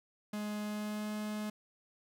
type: tone with pitch glide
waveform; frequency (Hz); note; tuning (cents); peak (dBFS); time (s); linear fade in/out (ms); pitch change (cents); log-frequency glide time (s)
45% pulse; 209.7 to 211.8; G#3 to G#3; +17 to +34; -36; 0.33-1.5; 5; +17; 0.63-1.11
effects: none